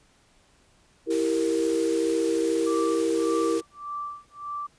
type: chord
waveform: sine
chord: E diminished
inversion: none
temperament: equal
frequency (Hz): 329.6 / 392 / 466.2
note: E4 / G4 / Bb4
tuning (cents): 0 / 0 / 0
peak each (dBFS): -25 / -29 / -25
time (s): 1.06-3.62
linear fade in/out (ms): 50
type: noise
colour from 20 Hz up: white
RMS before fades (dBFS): -38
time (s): 1.1-3.61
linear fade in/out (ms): 10
type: tone with tremolo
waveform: sine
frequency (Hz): 1169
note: D6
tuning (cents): -8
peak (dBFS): -29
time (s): 2.66-4.67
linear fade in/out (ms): 10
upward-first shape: sine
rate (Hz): 1.7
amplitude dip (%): 100
effects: pink hiss -61 dBFS RMS until 4.78 s + resampled to 22050 Hz